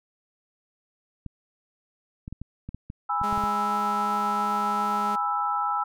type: clicks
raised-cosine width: 5 ms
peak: -23 dBFS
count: 11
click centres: 1.263 / 2.279 / 2.326 / 2.416 / 2.69 / 2.746 / 2.901 / 3.215 / 3.327 / 3.377 / 3.438 s
type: chord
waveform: sine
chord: E major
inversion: first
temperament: just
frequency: 824.1 / 988.9 / 1318.5 Hz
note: G#5 / B5 / E6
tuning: -14 / +2 / 0 cents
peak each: -28 / -31 / -26 dBFS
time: 3.09-5.84 s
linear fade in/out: 10 ms
type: tone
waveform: sawtooth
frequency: 207.9 Hz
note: G#3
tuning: 2 cents sharp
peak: -28 dBFS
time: 3.23-5.16 s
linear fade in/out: 10 ms
effects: none